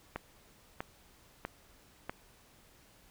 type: click train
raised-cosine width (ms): 0.5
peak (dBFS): -21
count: 4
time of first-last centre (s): 0.16-2.095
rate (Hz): 1.55
effects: pink hiss -62 dBFS RMS until 3.1 s